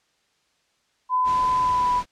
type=tone with pitch glide; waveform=sine; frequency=1009 to 989.9 Hz; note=B5 to B5; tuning=+37 to +4 cents; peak=-18 dBFS; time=1.09-2.03 s; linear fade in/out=50 ms; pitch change=-33 cents; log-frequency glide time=1.58-1.9 s
type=noise; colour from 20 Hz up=pink; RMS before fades=-36 dBFS; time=1.24-2.06 s; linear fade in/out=50 ms
effects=white hiss -67 dBFS RMS until 2.11 s + low-pass 6000 Hz 12 dB/octave